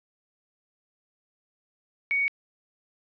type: tone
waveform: sine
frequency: 2237 Hz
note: C#7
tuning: 15 cents sharp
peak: -22 dBFS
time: 2.11-2.28 s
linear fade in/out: 0 ms
effects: resampled to 11025 Hz + 10-bit